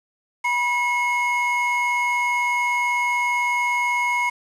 triangle tone pair together, 971 / 2172 Hz, B5 / C#7, -30 / -36 cents, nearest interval octave + major second, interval 1394 cents, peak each -20 dBFS, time 0.44-4.3 s, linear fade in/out 10 ms, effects resampled to 24000 Hz + 7-bit

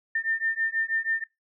sine beating tone pair, 1800 / 1806.2 Hz, A6 / A6, +39 / +45 cents, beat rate 6.2 Hz, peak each -28 dBFS, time 0.15-1.24 s, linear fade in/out 5 ms, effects noise-tail reverb RT60 0.2 s tail -23 dB re dry

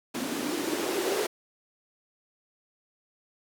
blue noise with band-pass filter sweep, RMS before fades -30 dBFS, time 0.14-1.27 s, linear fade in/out 10 ms, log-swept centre 250 to 430 Hz, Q 5.2, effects none

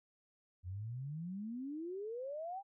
sine exponential sweep, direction up, 85.9 to 813 Hz, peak -40 dBFS, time 0.63-2.63 s, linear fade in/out 50 ms, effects none

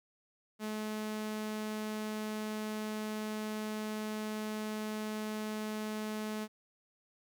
sawtooth tone, 214.7 Hz, A3, 42 cents flat, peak -32 dBFS, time 0.59-6.48 s, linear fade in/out 50 ms, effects 12-bit

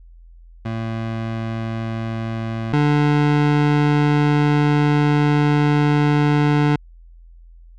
25% pulse tone pair in turn, 113 / 147.32 Hz, A2 / D3, +47 / +6 cents, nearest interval perfect fourth, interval 459 cents, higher second, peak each -19 / -10 dBFS, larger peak second, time 0.65-2.73 / 2.73-6.76 s, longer second, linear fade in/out 5 ms, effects added 42 Hz sine -41 dBFS peak until 7.78 s + low-pass 3000 Hz 12 dB/octave

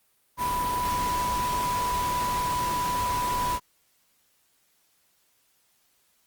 sine tone in noise, 987.8 Hz, B5, in tune, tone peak -25 dBFS, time 0.37-3.6 s, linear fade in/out 50 ms, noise pink, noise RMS -33 dBFS, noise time 0.37-3.6 s, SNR +5 dB, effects white hiss -67 dBFS RMS until 6.26 s + Opus 32 kbps

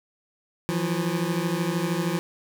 25% pulse beating tone pair, 164.9 / 177.9 Hz, E3 / F3, +1 / +32 cents, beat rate 13 Hz, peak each -23 dBFS, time 0.69-2.19 s, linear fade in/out 0 ms, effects none

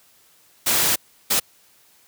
white noise bursts at uneven times, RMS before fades -19 dBFS, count 2, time 0.66-0.96 / 1.3-1.4 s, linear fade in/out 10 ms, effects white hiss -56 dBFS RMS until 2.07 s + high-pass 60 Hz 12 dB/octave

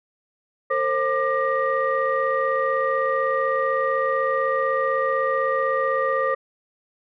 sine tone cluster, 456.1 / 532 / 1194 / 1884 Hz, A#4 / C5 / D6 / A#6, -38 / +29 / +28 / +18 cents, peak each -28 / -22 / -23 / -28 dBFS, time 0.7-6.35 s, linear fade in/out 10 ms, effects tanh soft clip ceiling -10 dBFS

